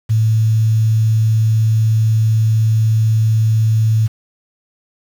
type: tone with quantisation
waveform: sine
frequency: 110.5 Hz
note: A2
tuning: 8 cents sharp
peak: -10 dBFS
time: 0.09-4.08 s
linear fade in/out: 20 ms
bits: 6
effects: none